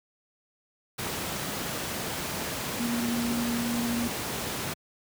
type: tone in noise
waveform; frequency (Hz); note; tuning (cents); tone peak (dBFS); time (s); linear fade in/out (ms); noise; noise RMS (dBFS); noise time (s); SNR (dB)
sine; 236.4; A#3; +24; -27; 2.79-4.08; 10; pink; -32; 0.98-4.74; +2
effects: high-pass 100 Hz 12 dB/octave